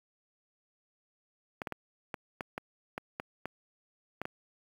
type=clicks; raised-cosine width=0.5 ms; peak=-20 dBFS; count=11; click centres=1.618 / 1.672 / 1.723 / 2.142 / 2.408 / 2.579 / 2.979 / 3.199 / 3.456 / 4.216 / 4.254 s; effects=high-pass 100 Hz 12 dB/octave + 8-bit